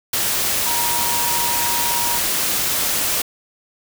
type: tone in noise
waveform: sine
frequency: 948 Hz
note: A#5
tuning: 29 cents sharp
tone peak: -24 dBFS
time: 0.66-2.18 s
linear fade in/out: 5 ms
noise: white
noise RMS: -20 dBFS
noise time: 0.13-3.22 s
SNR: -7 dB
effects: none